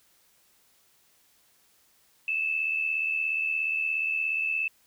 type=tone pair together; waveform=sine; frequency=2560 / 2637 Hz; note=D#7 / E7; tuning=+49 / 0 cents; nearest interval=minor second; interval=51 cents; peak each=-33 / -26 dBFS; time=2.28-4.68 s; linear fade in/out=2 ms; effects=white hiss -64 dBFS RMS until 4.86 s